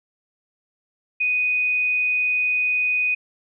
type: tone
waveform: sine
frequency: 2489 Hz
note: D#7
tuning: in tune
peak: -18 dBFS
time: 1.2-3.15 s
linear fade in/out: 10 ms
effects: none